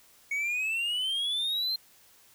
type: exponential sweep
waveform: triangle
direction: up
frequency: 2217 to 4186 Hz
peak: -26 dBFS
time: 0.31-1.76 s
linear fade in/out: 5 ms
effects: white hiss -59 dBFS RMS until 2.34 s